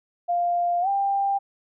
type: tone with pitch glide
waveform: sine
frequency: 698.5 to 793.1 Hz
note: F5 to G5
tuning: 0 to +20 cents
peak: -20 dBFS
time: 0.28-1.39 s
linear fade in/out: 20 ms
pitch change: +220 cents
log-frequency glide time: 0.81-0.88 s
effects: none